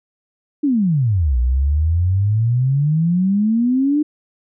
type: exponential two-way sweep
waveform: sine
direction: down then up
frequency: 305.8 to 59.2 to 305.8 Hz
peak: -13 dBFS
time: 0.63-4.03 s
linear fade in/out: 10 ms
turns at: 1.38 s
effects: none